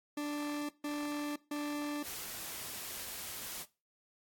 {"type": "tone bursts", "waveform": "40% pulse", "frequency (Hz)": 293.7, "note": "D4", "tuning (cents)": 0, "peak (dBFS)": -34, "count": 3, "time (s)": [0.17, 2.03], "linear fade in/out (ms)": 5, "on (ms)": 520, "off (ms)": 150}
{"type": "noise", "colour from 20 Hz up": "white", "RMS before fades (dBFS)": -43, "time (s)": [2.02, 3.66], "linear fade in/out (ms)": 50}
{"effects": ["noise-tail reverb RT60 0.3 s tail -20 dB re dry", "AAC 64 kbps"]}